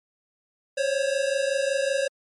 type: tone pair together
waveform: square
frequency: 534.7 / 560 Hz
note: C5 / C#5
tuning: +37 / +18 cents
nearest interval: minor second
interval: 81 cents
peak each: -26 dBFS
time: 0.77-2.08 s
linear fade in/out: 10 ms
effects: MP3 48 kbps